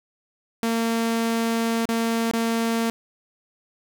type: tone with dropouts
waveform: sawtooth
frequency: 228.7 Hz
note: A#3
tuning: 33 cents flat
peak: -17 dBFS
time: 0.63-2.9 s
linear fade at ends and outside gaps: 0 ms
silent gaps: 1.855-1.889 / 2.312-2.335 s
effects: none